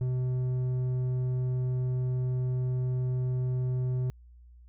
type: tone with low-pass filter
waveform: square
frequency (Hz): 126.9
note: B2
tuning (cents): +47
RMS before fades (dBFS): -29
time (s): 0.01-4.1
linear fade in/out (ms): 0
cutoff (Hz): 320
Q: 0.52
effects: added 60 Hz sine -50 dBFS peak until 4.68 s